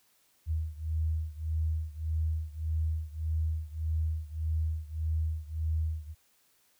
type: beating tone pair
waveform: sine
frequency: 78.6 / 80.3 Hz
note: D#2 / E2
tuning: +18 / -45 cents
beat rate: 1.7 Hz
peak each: -31 / -33 dBFS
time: 0.46-6.15 s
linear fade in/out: 50 ms
effects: white hiss -68 dBFS RMS until 6.79 s